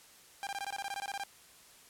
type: tone bursts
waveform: sawtooth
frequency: 797 Hz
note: G5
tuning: 28 cents sharp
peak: -32 dBFS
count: 14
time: 0.43-1.236 s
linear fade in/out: 0 ms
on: 39 ms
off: 20 ms
effects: white hiss -58 dBFS RMS until 1.89 s + low-pass 12000 Hz 12 dB/octave